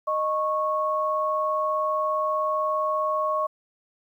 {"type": "tone pair together", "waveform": "sine", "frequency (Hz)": [618, 1101.2], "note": ["D#5", "C#6"], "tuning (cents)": [-12, -12], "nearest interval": "minor seventh", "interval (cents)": 1000, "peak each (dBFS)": [-26, -24], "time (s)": [0.07, 3.47], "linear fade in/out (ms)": 10, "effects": ["10-bit"]}